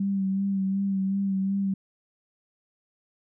sine tone with vibrato, 194.7 Hz, G3, 12 cents flat, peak -23 dBFS, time 0-1.74 s, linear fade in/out 5 ms, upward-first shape sine, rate 2.7 Hz, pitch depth 30 cents each way, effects none

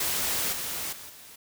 white noise with level steps, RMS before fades -28 / -33 / -43 / -48 dBFS, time 0-1.36 s, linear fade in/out 5 ms, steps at 0.52 / 0.92 / 1.09 s, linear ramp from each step 10 ms, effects none

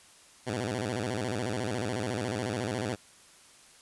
10% pulse tone with vibrato, 113.9 Hz, A#2, 40 cents flat, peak -22 dBFS, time 0.46-2.96 s, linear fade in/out 20 ms, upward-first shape square, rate 14 Hz, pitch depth 180 cents each way, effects white hiss -56 dBFS RMS until 3.81 s + resampled to 24000 Hz

